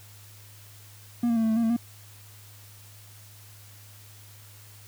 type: tone with pitch steps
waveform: triangle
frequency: 238.2 / 231.9 / 224.8 / 222.3 / 220.2 / 232.6 / 224.5 / 236.1 Hz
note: A#3 / A#3 / A3 / A3 / A3 / A#3 / A3 / A#3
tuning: +38 / -9 / +37 / +18 / +2 / -4 / +35 / +22 cents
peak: -19 dBFS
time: 1.23-1.766 s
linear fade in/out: 5 ms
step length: 67 ms
effects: added 103 Hz sine -49 dBFS peak until 4.87 s + white hiss -52 dBFS RMS until 4.87 s